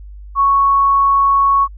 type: tone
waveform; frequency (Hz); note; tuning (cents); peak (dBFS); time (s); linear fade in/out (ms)
sine; 1108.7; C#6; 0; -9; 0.35-1.68; 50
effects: added 50 Hz sine -31 dBFS peak until 1.77 s